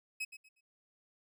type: tone with echo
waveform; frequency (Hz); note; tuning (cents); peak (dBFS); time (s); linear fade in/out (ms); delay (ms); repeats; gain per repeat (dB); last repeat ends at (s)
40% pulse; 2554; D#7; +45; -34; 0.2-0.25; 10; 120; 3; -12; 0.61
effects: none